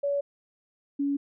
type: tone pair in turn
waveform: sine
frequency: 567 / 282 Hz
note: C#5 / C#4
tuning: +39 / +30 cents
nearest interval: octave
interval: 1209 cents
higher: first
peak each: -24 dBFS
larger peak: neither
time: 0.03-0.21 / 0.99-1.17 s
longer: neither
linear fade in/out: 10 ms
effects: none